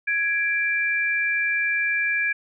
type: tone pair together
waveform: sine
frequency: 1663.1 / 2352 Hz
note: G#6 / D7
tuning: +2 / +2 cents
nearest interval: tritone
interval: 600 cents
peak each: -23 dBFS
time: 0.07-2.33 s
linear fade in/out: 10 ms
effects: none